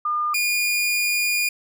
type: tone pair in turn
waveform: sine / sawtooth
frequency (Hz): 1210 / 2431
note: D#6 / D#7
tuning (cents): -49 / -41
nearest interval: octave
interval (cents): 1208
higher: second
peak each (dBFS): -20 / -16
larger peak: second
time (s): 0.05-0.34 / 0.34-1.49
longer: second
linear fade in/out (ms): 5
effects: none